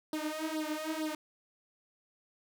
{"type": "tone with flanger", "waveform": "sawtooth", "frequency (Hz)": 311.1, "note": "D#4", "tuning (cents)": 0, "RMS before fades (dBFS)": -36, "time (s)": [0.13, 1.15], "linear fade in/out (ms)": 2, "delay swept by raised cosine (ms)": [0.21, 4.91], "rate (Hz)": 2.2, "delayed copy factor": 0.95, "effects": []}